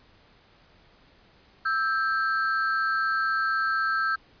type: ring-modulated tone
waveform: triangle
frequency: 1448 Hz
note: F#6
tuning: 38 cents flat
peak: -18 dBFS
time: 1.65-4.16 s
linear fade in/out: 10 ms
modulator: 132 Hz
effects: pink hiss -58 dBFS RMS until 4.4 s + resampled to 11025 Hz